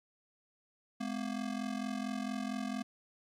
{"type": "ring-modulated tone", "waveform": "square", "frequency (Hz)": 233.1, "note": "A#3", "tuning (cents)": 0, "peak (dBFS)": -33, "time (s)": [1, 2.83], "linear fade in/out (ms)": 10, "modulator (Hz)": 22.2, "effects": ["low-pass 8000 Hz 12 dB/octave", "12-bit"]}